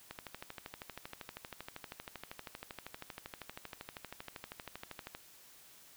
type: click train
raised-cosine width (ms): 0.3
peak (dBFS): -27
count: 65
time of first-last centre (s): 0.11-5.149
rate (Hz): 12.7
effects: white hiss -59 dBFS RMS until 5.96 s